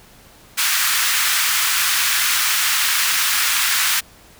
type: high-pass noise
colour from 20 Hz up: pink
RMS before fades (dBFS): -18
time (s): 0.57-4.01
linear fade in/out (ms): 20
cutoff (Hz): 1300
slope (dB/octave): 24
effects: pink hiss -47 dBFS RMS until 4.39 s